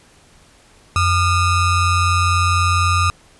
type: ring-modulated tone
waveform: square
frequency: 650 Hz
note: E5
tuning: 24 cents flat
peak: -11 dBFS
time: 0.96-3.1 s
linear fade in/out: 0 ms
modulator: 562 Hz
effects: pink hiss -50 dBFS RMS until 3.39 s + resampled to 24000 Hz